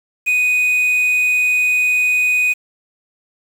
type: tone with quantisation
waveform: triangle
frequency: 2489 Hz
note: D#7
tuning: in tune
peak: -11 dBFS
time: 0.26-2.54 s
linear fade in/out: 20 ms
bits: 6
effects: none